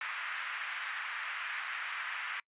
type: band-pass noise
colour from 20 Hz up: pink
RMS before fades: -39 dBFS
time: 0.01-2.4 s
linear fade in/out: 2 ms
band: 1300 to 2500 Hz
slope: 24 dB/octave
effects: noise-tail reverb RT60 0.1 s tail -26 dB re dry + resampled to 8000 Hz